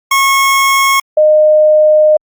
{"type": "tone pair in turn", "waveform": ["25% pulse", "sine"], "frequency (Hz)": [1092, 612.9], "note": ["C#6", "D#5"], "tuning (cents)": [-26, -26], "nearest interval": "minor seventh", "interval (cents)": 1000, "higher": "first", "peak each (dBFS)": -4, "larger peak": "neither", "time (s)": [[0.11, 1], [1.17, 2.17]], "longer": "second", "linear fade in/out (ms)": 5, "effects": ["Opus 48 kbps"]}